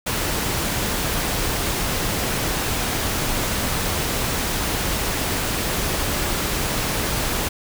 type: noise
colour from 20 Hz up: pink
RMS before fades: -23 dBFS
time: 0.06-7.49 s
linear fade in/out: 10 ms
effects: none